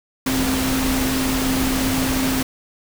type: tone in noise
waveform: sine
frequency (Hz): 262.3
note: C4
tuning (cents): +4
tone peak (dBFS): -20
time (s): 0.26-2.43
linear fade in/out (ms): 5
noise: pink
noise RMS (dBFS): -23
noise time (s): 0.26-2.43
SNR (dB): 0
effects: none